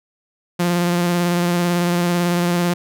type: tone with vibrato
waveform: sawtooth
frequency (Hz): 174.61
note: F3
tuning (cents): 0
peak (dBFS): -12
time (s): 0.59-2.74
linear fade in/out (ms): 10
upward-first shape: square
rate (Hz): 18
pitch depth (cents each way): 17
effects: none